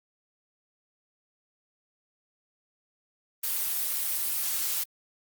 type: noise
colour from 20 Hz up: blue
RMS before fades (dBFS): -29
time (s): 3.43-4.84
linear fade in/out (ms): 10
effects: Opus 32 kbps